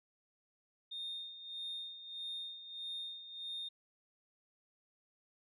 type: tone with tremolo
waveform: sine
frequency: 3662 Hz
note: A#7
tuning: 32 cents flat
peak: -38 dBFS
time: 0.91-3.69 s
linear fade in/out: 10 ms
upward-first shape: sine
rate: 1.6 Hz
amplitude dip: 70%
effects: tanh soft clip ceiling -36 dBFS